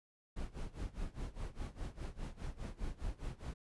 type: noise with tremolo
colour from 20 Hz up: brown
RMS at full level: -40 dBFS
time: 0.36-3.54 s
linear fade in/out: 10 ms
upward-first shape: sine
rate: 4.9 Hz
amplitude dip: 90%
effects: resampled to 24000 Hz